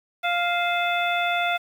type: harmonic tone with a mistuned harmonic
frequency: 698.5 Hz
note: F5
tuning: in tune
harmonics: 1 / 2 / 3 / 4 / 5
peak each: -24 / -27 / -29 / -30 / -31 dBFS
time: 0.23-1.58 s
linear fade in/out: 20 ms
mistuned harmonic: 4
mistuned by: -130 cents
effects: 8-bit